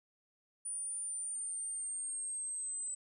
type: linear sweep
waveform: sine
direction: down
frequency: 9440 to 8040 Hz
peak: -37 dBFS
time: 0.65-2.95 s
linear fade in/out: 10 ms
effects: none